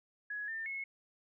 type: tone with pitch steps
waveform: sine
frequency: 1678 / 1797 / 2181 Hz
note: G#6 / A6 / C#7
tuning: +17 / +36 / -29 cents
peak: -37 dBFS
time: 0.3-0.84 s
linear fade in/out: 5 ms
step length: 180 ms
effects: none